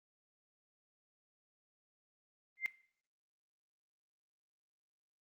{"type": "tone with exponential growth", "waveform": "sine", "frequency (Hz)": 2093, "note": "C7", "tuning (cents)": 0, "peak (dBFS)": -27, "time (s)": [2.57, 2.66], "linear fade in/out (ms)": 0, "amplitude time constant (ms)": 18, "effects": ["noise-tail reverb RT60 0.5 s tail -18 dB re dry", "Opus 32 kbps"]}